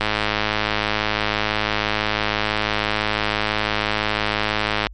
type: click train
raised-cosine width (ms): 0.3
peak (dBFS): -3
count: 516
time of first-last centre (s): 0.01-4.868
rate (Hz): 106
effects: added 50 Hz sine -36 dBFS peak until 4.93 s + MP3 48 kbps